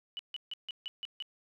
sine tone bursts, 2960 Hz, F#7, in tune, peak -36 dBFS, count 7, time 0.17-1.224 s, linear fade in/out 0 ms, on 22 ms, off 150 ms, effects none

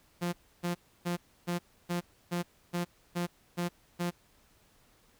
sawtooth tone bursts, 174.61 Hz, F3, in tune, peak -26 dBFS, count 10, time 0.21-4.11 s, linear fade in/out 20 ms, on 120 ms, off 300 ms, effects pink hiss -65 dBFS RMS until 5.19 s

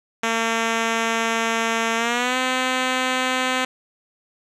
5% pulse tone with pitch glide, 227.4 to 256.7 Hz, A#3 to C4, -43 to -33 cents, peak -8 dBFS, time 0.23-3.65 s, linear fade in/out 5 ms, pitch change +210 cents, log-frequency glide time 1.96-2.37 s, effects low-pass 7000 Hz 12 dB/octave

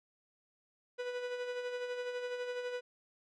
45% pulse tone with tremolo, 493.2 Hz, B4, 2 cents flat, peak -35 dBFS, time 0.98-2.81 s, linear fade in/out 20 ms, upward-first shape sine, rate 12 Hz, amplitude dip 45%, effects low-pass 4000 Hz 12 dB/octave

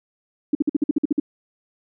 sine tone bursts, 293.7 Hz, D4, in tune, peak -14 dBFS, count 10, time 0.53-1.199 s, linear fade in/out 5 ms, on 21 ms, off 51 ms, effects none

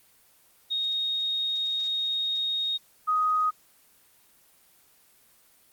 sine tone pair in turn, 3729 / 1250.9 Hz, A#7 / D#6, 0 / +9 cents, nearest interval octave + perfect fifth, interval 1891 cents, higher first, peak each -25 / -21 dBFS, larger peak second, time 0.7-2.78 / 3.07-3.51 s, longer first, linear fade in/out 20 ms, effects white hiss -60 dBFS RMS until 5.72 s + Opus 24 kbps

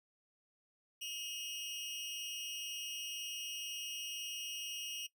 sawtooth tone with amplitude modulation, 2857 Hz, F7, 39 cents sharp, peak -34 dBFS, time 1.01-5.07 s, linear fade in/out 10 ms, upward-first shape sine, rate 290 Hz, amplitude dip 80%, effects noise-tail reverb RT60 0.1 s tail -18 dB re dry

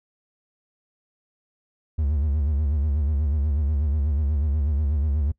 triangle tone with vibrato, 73.42 Hz, D2, in tune, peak -18 dBFS, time 1.98-5.32 s, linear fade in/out 10 ms, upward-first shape sine, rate 8.2 Hz, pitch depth 120 cents each way, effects noise-tail reverb RT60 0.1 s tail -22 dB re dry

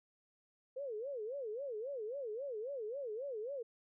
sine tone with vibrato, 490 Hz, B4, 14 cents flat, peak -39 dBFS, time 0.76-3.63 s, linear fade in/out 10 ms, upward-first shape sine, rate 3.7 Hz, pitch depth 270 cents each way, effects none

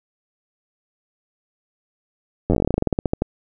slowing click train, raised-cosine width 2 ms, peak -5 dBFS, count 21, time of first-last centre 2.5-3.221 s, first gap 10 ms, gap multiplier 1.12, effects none

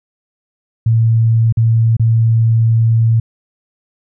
sine tone with dropouts, 113.7 Hz, A#2, 43 cents flat, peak -8 dBFS, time 0.86-3.2 s, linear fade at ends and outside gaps 5 ms, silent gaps 1.525-1.571 / 1.968-1.996 s, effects none

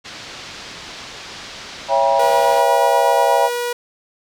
white low-pass noise, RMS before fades -35 dBFS, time 0.04-2.62 s, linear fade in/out 20 ms, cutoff 5300 Hz, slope 24 dB/octave
sine chord, C# diminished seventh, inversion none, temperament just, 554.4 / 665.2 / 798.3 / 957.9 Hz, C#5 / E5 / G5 / Bb5, 0 / +16 / +31 / +47 cents, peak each -18 dBFS, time 1.88-3.5 s, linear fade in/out 50 ms
sawtooth tone, 483.1 Hz, B4, 38 cents flat, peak -16 dBFS, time 2.19-3.73 s, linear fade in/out 5 ms
effects none

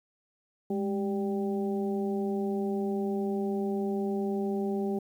harmonic tone with a mistuned harmonic, 196 Hz, G3, in tune, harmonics 1 / 2 / 3 / 4, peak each -30 / -31 / -43 / -40 dBFS, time 0.7-4.99 s, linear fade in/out 5 ms, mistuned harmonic 1, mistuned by +77 cents, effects 10-bit

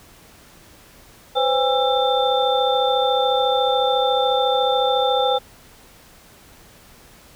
sine tone cluster, 507 / 541 / 811 / 1336 / 3563 Hz, B4 / C#5 / G#5 / E6 / A7, +45 / -42 / -41 / +23 / +21 cents, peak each -20 / -25 / -20 / -28 / -24 dBFS, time 1.35-5.39 s, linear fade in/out 20 ms, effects pink hiss -48 dBFS RMS until 7.35 s

